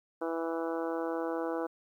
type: harmonic tone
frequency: 164.81 Hz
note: E3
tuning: in tune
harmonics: 2 / 3 / 4 / 5 / 6 / 7 / 8 / 9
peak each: -35 / -35 / -40 / -42 / -44 / -46 / -46 / -47 dBFS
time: 0.21-1.67 s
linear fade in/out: 10 ms
effects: 11-bit